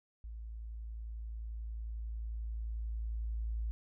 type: tone with level ramp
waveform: sine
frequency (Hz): 55.6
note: A1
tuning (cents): +19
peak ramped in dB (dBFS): -42 to -33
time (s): 0.24-3.71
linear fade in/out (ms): 0
effects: none